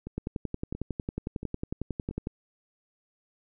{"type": "two click trains", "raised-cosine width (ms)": 3, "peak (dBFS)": [-18, -24], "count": [24, 4], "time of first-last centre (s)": [[0.18, 2.271], [0.07, 2.111]], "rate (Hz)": [11, 1.47], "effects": []}